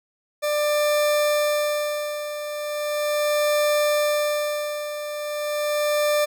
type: tone with tremolo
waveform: 40% pulse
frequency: 594 Hz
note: D5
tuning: 20 cents sharp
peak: -17 dBFS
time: 0.42-6.26 s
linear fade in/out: 20 ms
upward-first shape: sine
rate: 0.38 Hz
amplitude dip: 70%
effects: none